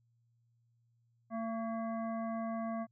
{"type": "harmonic tone with a mistuned harmonic", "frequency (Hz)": 225.8, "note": "A3", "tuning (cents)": 45, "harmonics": [1, 3, 5, 7, 9], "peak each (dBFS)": [-37, -39, -45, -56, -57], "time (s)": [1.3, 2.87], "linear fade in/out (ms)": 50, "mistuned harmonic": 7, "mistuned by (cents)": 54, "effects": ["added 117 Hz sine -70 dBFS peak until 2.91 s"]}